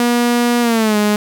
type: tone with pitch glide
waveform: sawtooth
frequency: 240 to 208.9 Hz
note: B3 to G#3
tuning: -49 to +10 cents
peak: -8 dBFS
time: 0-1.16 s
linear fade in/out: 2 ms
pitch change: -241 cents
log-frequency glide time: 0.61-0.97 s
effects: 7-bit